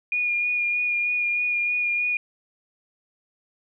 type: tone with vibrato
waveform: sine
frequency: 2436 Hz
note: D#7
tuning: 37 cents flat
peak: -21 dBFS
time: 0.12-2.17 s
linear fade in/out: 2 ms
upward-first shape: sine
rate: 3.2 Hz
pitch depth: 17 cents each way
effects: none